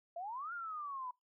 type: exponential two-way sweep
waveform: sine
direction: up then down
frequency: 659.3 to 1436 to 982 Hz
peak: -40 dBFS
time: 0.16-1.11 s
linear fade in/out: 5 ms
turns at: 0.53 s
effects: noise-tail reverb RT60 0.2 s tail -25 dB re dry